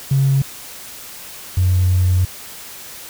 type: tone pair in turn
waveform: triangle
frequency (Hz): 136.4 / 91.04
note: C#3 / F#2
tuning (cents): -28 / -28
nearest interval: perfect fifth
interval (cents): 700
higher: first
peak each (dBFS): -8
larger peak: neither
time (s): 0.11-0.42 / 1.57-2.25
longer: second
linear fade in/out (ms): 5
effects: tanh soft clip ceiling -9 dBFS + white hiss -35 dBFS RMS until 3.09 s